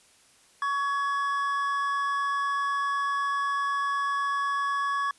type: tone pair together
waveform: triangle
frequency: 1123 / 1682.6 Hz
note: C#6 / G#6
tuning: +22 / +22 cents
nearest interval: perfect fifth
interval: 700 cents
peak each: -24 / -30 dBFS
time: 0.62-5.11 s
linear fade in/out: 2 ms
effects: white hiss -59 dBFS RMS until 5.18 s + resampled to 24000 Hz